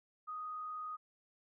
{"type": "tone with frequency modulation", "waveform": "sine", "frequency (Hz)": 1244.5, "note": "D#6", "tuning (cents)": 0, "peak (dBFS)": -40, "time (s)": [0.27, 0.97], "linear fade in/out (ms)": 20, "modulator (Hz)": 43.7, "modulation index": 0.26, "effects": []}